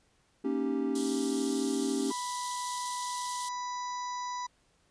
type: chord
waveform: triangle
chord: Eb dominant seventh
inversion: second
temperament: equal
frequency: 233.1 / 277.2 / 311.1 / 392 Hz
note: Bb3 / Db4 / Eb4 / G4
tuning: 0 / 0 / 0 / 0 cents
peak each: -34 / -29 / -35 / -32 dBFS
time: 0.44-2.12 s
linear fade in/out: 10 ms
type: high-pass noise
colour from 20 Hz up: white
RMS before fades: -38 dBFS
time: 0.95-3.49 s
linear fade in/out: 5 ms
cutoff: 3000 Hz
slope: 96 dB/octave
type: harmonic tone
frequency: 987.8 Hz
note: B5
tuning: in tune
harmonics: 1 / 2 / 4 / 5 / 6 / 7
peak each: -34 / -47 / -49 / -51 / -48 / -54 dBFS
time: 2.1-4.47 s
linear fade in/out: 10 ms
effects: pink hiss -69 dBFS RMS until 4.9 s + resampled to 22050 Hz